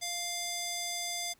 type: tone with band-pass filter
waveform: square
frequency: 698.5 Hz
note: F5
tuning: in tune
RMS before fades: -36 dBFS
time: 0.01-1.34 s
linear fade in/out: 20 ms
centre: 6300 Hz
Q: 1.1
effects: pink hiss -66 dBFS RMS until 1.39 s